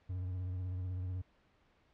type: tone with vibrato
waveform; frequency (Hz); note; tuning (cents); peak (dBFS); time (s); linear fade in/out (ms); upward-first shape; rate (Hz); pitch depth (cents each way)
triangle; 91.6; F#2; -17; -34; 0.09-1.22; 10; triangle; 16; 49
effects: pink hiss -70 dBFS RMS until 1.93 s + low-pass 3000 Hz 12 dB/octave